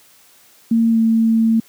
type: tone with pitch glide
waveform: sine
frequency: 228.3 to 225.2 Hz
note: A#3 to A3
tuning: -36 to +40 cents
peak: -11 dBFS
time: 0.71-1.6 s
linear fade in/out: 5 ms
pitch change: -24 cents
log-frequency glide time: 0.91-0.97 s
effects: white hiss -50 dBFS RMS until 1.68 s + high-pass 100 Hz 12 dB/octave